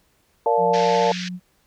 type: chord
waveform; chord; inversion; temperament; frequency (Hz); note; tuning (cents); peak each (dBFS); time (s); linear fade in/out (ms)
sine; Bb major seventh; none; just; 466.2 / 582.7 / 699.2 / 874.1; Bb4 / D5 / F5 / A5; 0 / -14 / +2 / -12; -20 / -23 / -23 / -20; 0.46-1.12; 2
type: tone with pitch glide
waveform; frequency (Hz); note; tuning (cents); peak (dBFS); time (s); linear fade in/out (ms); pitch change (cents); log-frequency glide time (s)
sine; 177.3 to 180.5; F3 to F#3; +26 to -43; -28; 0.57-1.4; 50; +31; 0.89-0.97
type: band-pass noise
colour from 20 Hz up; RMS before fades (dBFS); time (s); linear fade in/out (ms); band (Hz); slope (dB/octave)
pink; -32; 0.73-1.29; 10; 1600 to 6000; 48
effects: pink hiss -63 dBFS RMS until 1.66 s